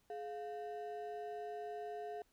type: ring-modulated tone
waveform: triangle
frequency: 562 Hz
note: C#5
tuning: 24 cents sharp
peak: -37 dBFS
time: 0.1-2.22 s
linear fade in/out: 2 ms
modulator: 141 Hz
effects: pink hiss -75 dBFS RMS until 2.32 s